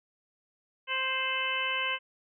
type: harmonic tone with a mistuned harmonic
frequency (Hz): 524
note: C5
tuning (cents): +2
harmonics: 1 / 2 / 3 / 4 / 5 / 6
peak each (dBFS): -41 / -35 / -36 / -35 / -33 / -34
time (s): 0.87-1.99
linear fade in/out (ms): 50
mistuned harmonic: 6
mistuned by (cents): -68
effects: none